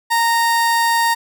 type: tone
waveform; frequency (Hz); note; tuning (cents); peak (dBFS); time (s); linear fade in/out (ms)
30% pulse; 927; A#5; -10; -11; 0.1-1.15; 20
effects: none